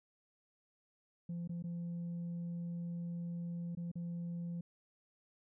sine tone with dropouts, 171.7 Hz, F3, 29 cents flat, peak -36 dBFS, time 1.29-4.61 s, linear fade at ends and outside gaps 5 ms, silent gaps 1.476-1.493 / 1.625-1.639 / 3.751-3.771 / 3.916-3.955 s, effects tanh soft clip ceiling -37 dBFS

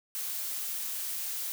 blue noise, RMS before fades -35 dBFS, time 0.15-1.52 s, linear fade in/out 0 ms, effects none

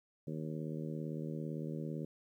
harmonic tone, 77.78 Hz, D#2, in tune, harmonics 2 / 3 / 4 / 5 / 6 / 7, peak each -40 / -44 / -46 / -48 / -50 / -51 dBFS, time 0.27-2.05 s, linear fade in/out 5 ms, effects 12-bit

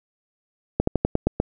slowing click train, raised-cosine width 2 ms, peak -5 dBFS, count 7, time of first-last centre 0.8-1.401 s, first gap 74 ms, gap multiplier 1.12, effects none

